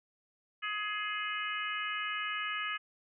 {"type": "harmonic tone", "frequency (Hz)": 420, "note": "G#4", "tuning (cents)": 19, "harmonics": [3, 4, 5, 6, 7], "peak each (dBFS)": [-38, -39, -40, -41, -41], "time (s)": [0.62, 2.78], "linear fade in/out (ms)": 20, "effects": []}